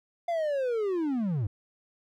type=linear sweep; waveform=triangle; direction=down; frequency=698.5 to 92.5 Hz; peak=-24 dBFS; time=0.28-1.47 s; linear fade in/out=5 ms; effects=none